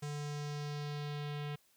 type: tone with low-pass filter sweep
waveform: square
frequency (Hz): 146.83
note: D3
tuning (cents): 0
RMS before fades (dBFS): -40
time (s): 0.02-1.56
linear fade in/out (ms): 10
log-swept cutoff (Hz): 7600 to 3100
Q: 2
effects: white hiss -70 dBFS RMS until 1.76 s